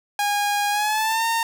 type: tone with pitch glide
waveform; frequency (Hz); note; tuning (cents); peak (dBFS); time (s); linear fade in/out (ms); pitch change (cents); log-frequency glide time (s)
sawtooth; 819 to 914; G#5 to A#5; -24 to -34; -16; 0.19-1.43; 2; +190; 0.7-1.25
effects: none